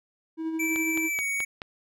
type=tone with tremolo; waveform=triangle; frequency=322.1 Hz; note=E4; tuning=40 cents flat; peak=-24 dBFS; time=0.37-1.1 s; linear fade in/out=50 ms; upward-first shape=sine; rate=12 Hz; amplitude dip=40%
type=tone with pitch glide; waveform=square; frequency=2323 to 2239 Hz; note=D7 to C#7; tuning=-20 to +17 cents; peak=-27 dBFS; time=0.59-1.45 s; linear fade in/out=10 ms; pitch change=-63 cents; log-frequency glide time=1.12-1.23 s
type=click train; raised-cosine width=0.3 ms; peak=-19 dBFS; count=5; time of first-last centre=0.76-1.618 s; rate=4.66 Hz
effects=none